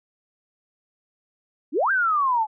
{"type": "exponential two-way sweep", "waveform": "sine", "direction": "up then down", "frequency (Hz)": [250.1, 1614, 839], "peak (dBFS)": -18, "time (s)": [1.72, 2.47], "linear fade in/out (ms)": 50, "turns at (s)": 1.91, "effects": []}